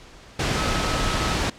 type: tone in noise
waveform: sine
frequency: 1287 Hz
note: E6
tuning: 42 cents flat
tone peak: -31 dBFS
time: 0.56-1.34 s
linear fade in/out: 5 ms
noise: pink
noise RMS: -23 dBFS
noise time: 0.39-1.5 s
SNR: -11 dB
effects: pink hiss -46 dBFS RMS until 1.58 s + low-pass 6000 Hz 12 dB/octave